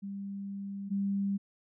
sine tone pair in turn, 198.3 / 198.3 Hz, G3 / G3, +20 / +20 cents, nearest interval unison, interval 0 cents, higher neither, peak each -36 / -28 dBFS, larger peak second, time 0.02-0.9 / 0.9-1.38 s, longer first, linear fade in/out 20 ms, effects none

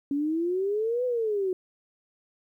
sine exponential two-way sweep, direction up then down, 277.2 to 507 to 363 Hz, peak -24 dBFS, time 0.11-1.53 s, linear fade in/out 2 ms, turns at 1.05 s, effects 11-bit

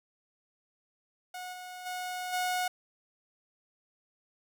sawtooth tone with level steps, 729 Hz, F#5, 26 cents flat, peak -35 / -38 / -31 / -25 dBFS, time 1.34-2.68 s, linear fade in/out 5 ms, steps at 1.52 / 1.85 / 2.32 s, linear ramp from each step 20 ms, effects none

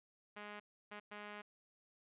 5% pulse tone bursts at uneven times, 207.7 Hz, G#3, in tune, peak -36 dBFS, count 3, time 0.36-0.6 / 0.91-1 / 1.11-1.42 s, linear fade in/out 10 ms, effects resampled to 8000 Hz

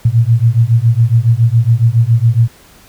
sine beating tone pair, 112.4 / 119.6 Hz, A2 / A#2, +37 / +45 cents, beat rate 7.2 Hz, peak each -10 dBFS, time 0.05-2.48 s, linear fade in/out 5 ms, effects pink hiss -43 dBFS RMS until 2.88 s

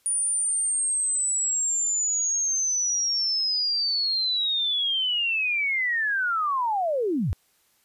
sine linear sweep, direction down, 9530 to 64.6 Hz, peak -22 dBFS, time 0.06-7.33 s, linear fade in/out 0 ms, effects white hiss -65 dBFS RMS until 7.84 s + resampled to 32000 Hz

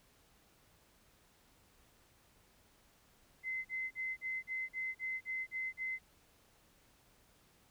sine tone bursts, 2056 Hz, C7, 31 cents flat, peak -36 dBFS, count 10, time 3.43-5.99 s, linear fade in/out 50 ms, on 220 ms, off 40 ms, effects pink hiss -68 dBFS RMS until 7.7 s

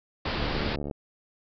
pink low-pass noise, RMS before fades -30 dBFS, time 0.25-0.76 s, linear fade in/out 5 ms, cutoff 5000 Hz, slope 96 dB/octave
click train, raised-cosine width 2 ms, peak -21 dBFS, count 38, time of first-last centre 0.4-0.912 s, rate 72.3 Hz
effects none

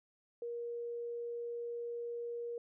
sine tone, 472.9 Hz, A#4, 25 cents sharp, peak -38 dBFS, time 0.42-2.58 s, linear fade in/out 2 ms, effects none

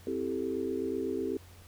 sine chord, A minor seventh, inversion first, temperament equal, 261.6 / 329.6 / 392 / 440 Hz, C4 / E4 / G4 / A4, 0 / 0 / 0 / 0 cents, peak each -36 / -37 / -34 / -37 dBFS, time 0.07-1.37 s, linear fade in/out 2 ms, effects added 89 Hz sine -52 dBFS peak until 1.67 s + pink hiss -57 dBFS RMS until 1.67 s

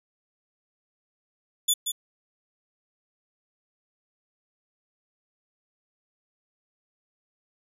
15% pulse tone with echo, 3468 Hz, A7, 26 cents flat, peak -12 dBFS, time 1.68-1.74 s, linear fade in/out 10 ms, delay 180 ms, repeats 1, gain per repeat -7 dB, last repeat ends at 1.92 s, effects resampled to 32000 Hz

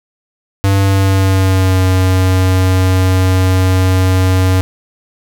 square tone with pitch glide, 98 to 93.14 Hz, G2 to F#2, 0 to +12 cents, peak -9 dBFS, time 0.64-4.61 s, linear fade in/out 0 ms, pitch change -88 cents, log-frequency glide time 0.78-1.82 s, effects none

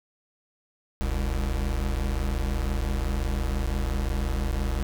square tone pair together, 41.02 / 66.8 Hz, E1 / C2, -8 / +36 cents, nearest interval minor sixth, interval 844 cents, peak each -28 dBFS, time 1.01-4.83 s, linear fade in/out 0 ms, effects none

